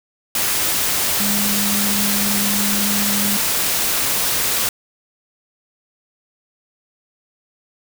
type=tone in noise; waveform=sine; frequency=204.1 Hz; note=G#3; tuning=30 cents flat; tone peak=-22 dBFS; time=1.2-3.37 s; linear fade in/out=2 ms; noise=white; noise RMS=-19 dBFS; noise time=0.35-4.69 s; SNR=-6 dB; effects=none